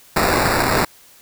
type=noise with sample-and-hold; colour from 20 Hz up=violet; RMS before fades=-17 dBFS; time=0.16-0.85 s; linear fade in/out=5 ms; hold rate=3150 Hz; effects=white hiss -48 dBFS RMS until 1.21 s